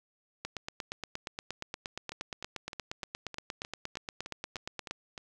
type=two click trains; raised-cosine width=0.2 ms; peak=-19 / -24 dBFS; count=39 / 11; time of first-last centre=0.45-4.91 / 2.12-5.178 s; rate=8.52 / 3.27 Hz; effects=none